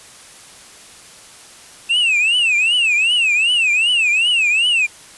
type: tone with vibrato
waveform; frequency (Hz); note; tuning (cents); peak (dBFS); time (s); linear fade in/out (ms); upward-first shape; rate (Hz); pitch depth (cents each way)
triangle; 2661; E7; +16; -11; 1.89-4.87; 20; triangle; 2.6; 220
effects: white hiss -41 dBFS RMS until 5.17 s + resampled to 24000 Hz